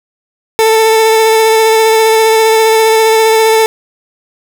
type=tone with vibrato; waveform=30% pulse; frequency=443.2 Hz; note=A4; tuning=13 cents sharp; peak=-3 dBFS; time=0.59-3.66 s; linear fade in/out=0 ms; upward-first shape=sine; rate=15 Hz; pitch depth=15 cents each way; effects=7-bit